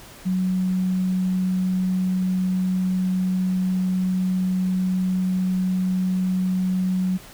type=tone; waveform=sine; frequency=185.1 Hz; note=F#3; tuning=1 cent sharp; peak=-19 dBFS; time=0.25-7.18 s; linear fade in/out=20 ms; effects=pink hiss -44 dBFS RMS until 7.33 s